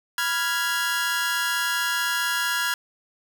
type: chord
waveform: sawtooth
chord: F diminished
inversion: second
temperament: equal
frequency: 987.8 / 1396.9 / 1661.2 Hz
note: Cb6 / F6 / Ab6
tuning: 0 / 0 / 0 cents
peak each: -27 / -23 / -22 dBFS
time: 0.18-2.74 s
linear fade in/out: 2 ms
effects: 9-bit